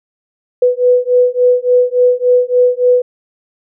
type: beating tone pair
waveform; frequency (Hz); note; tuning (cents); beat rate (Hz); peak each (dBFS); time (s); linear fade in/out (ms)
sine; 493.9 / 497.4; B4 / B4; 0 / +12; 3.5; -11; 0.62-3.02; 5
effects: none